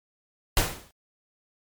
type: noise with exponential decay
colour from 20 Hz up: pink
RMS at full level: -19 dBFS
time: 0.57-0.91 s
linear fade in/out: 1 ms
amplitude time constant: 72 ms
effects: MP3 96 kbps